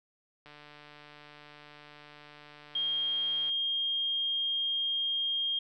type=click train; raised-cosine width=0.3 ms; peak=-35 dBFS; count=450; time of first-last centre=0.46-3.494 s; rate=148 Hz
type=tone; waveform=sine; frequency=3225 Hz; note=G7; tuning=48 cents sharp; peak=-28 dBFS; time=2.75-5.59 s; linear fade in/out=5 ms
effects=none